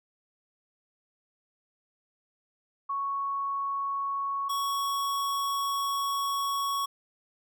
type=tone pair in turn; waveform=sine / square; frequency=1108.7 / 1113.4 Hz; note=C#6 / C#6; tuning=0 / +7 cents; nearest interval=unison; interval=7 cents; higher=second; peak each=-28 dBFS; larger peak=neither; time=2.89-4.49 / 4.49-6.86 s; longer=second; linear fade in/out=10 ms; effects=none